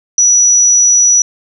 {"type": "tone", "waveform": "sine", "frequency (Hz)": 5880, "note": "F#8", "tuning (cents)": -12, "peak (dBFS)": -5, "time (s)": [0.18, 1.22], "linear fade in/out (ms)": 2, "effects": []}